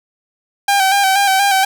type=tone with vibrato; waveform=sawtooth; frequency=784 Hz; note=G5; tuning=in tune; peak=-7 dBFS; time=0.68-1.65 s; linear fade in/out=5 ms; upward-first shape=square; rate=4.2 Hz; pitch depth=38 cents each way; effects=none